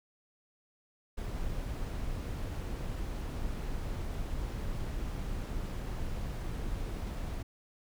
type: noise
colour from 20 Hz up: brown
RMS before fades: -36 dBFS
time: 1.17-7.43 s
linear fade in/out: 10 ms
effects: none